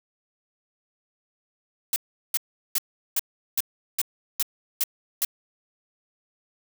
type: noise bursts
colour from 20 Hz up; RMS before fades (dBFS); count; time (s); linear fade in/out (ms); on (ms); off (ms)
blue; -23; 9; 1.93-5.249; 2; 31; 380
effects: none